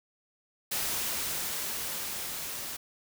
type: noise with level ramp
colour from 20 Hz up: white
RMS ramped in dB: -31 to -38 dBFS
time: 0.71-2.77 s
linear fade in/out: 10 ms
effects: none

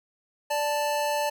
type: tone pair together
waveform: square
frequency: 587.3 / 880 Hz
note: D5 / A5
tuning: 0 / 0 cents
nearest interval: perfect fifth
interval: 700 cents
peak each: -28 dBFS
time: 0.5-1.3 s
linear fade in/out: 10 ms
effects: none

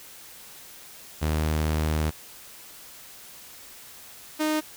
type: tone pair in turn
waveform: sawtooth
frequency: 77.6 / 308.3 Hz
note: D#2 / D#4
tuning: -4 / -16 cents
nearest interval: 2 octaves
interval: 2388 cents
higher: second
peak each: -19 dBFS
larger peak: neither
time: 1.21-2.11 / 4.39-4.61 s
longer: first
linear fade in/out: 20 ms
effects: white hiss -46 dBFS RMS until 4.76 s

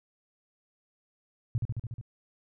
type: tone with echo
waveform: sine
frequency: 116.54 Hz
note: A#2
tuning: in tune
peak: -24 dBFS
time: 1.55-1.58 s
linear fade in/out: 0 ms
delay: 72 ms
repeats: 6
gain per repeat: -2 dB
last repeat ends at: 2.012 s
effects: none

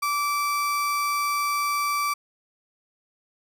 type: tone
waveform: 35% pulse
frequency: 1162 Hz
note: D6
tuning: 19 cents flat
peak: -21 dBFS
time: 0.02-2.14 s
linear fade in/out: 10 ms
effects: none

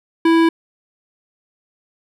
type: tone with hard clipping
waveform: sine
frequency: 329.6 Hz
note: E4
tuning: in tune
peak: -12 dBFS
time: 0.25-0.49 s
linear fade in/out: 5 ms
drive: 16 dB
effects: none

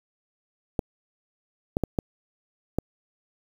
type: clicks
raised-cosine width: 2 ms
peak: -10 dBFS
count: 5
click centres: 0.792 / 1.769 / 1.837 / 1.988 / 2.786 s
effects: 7-bit

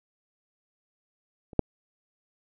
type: clicks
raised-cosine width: 2 ms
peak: -30 / -6 dBFS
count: 2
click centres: 1.532 / 1.593 s
effects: none

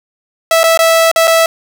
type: tone with dropouts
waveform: sawtooth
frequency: 656 Hz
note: E5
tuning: 9 cents flat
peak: -3 dBFS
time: 0.51-1.46 s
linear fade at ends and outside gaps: 2 ms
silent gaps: 0.633-0.639 / 0.775-0.79 / 1.115-1.16 / 1.273-1.277 s
effects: none

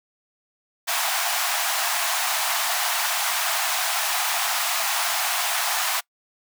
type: high-pass noise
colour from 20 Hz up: pink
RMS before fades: -24 dBFS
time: 0.87-6.01 s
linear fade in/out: 20 ms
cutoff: 660 Hz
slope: 96 dB/octave
effects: noise-tail reverb RT60 0.1 s tail -24 dB re dry

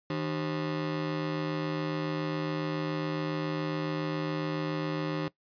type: ring-modulated tone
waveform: 30% pulse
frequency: 230 Hz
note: A#3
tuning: 23 cents flat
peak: -24 dBFS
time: 0.1-5.28 s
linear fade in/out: 2 ms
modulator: 71.4 Hz
effects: noise-tail reverb RT60 0.1 s tail -19 dB re dry + resampled to 11025 Hz

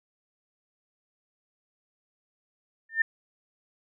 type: tone with exponential growth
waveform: sine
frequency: 1800 Hz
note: A6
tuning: 39 cents sharp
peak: -16 dBFS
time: 2.89-3.02 s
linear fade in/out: 5 ms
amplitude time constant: 28 ms
effects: none

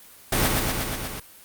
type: noise with echo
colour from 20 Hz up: pink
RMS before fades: -21 dBFS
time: 0.32-0.48 s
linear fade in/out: 5 ms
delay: 120 ms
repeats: 6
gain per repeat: -2 dB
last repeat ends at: 1.2 s
effects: white hiss -48 dBFS RMS until 1.44 s + Opus 32 kbps

